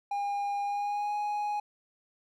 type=tone with pitch glide; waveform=triangle; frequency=809 to 831.3 Hz; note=G#5 to G#5; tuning=-46 to +1 cents; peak=-27 dBFS; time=0.11-1.6 s; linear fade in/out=5 ms; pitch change=+47 cents; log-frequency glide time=0.62-1.15 s; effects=none